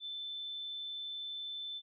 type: tone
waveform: sine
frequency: 3528 Hz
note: A7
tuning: 4 cents sharp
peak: -39 dBFS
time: 0-1.82 s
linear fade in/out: 50 ms
effects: none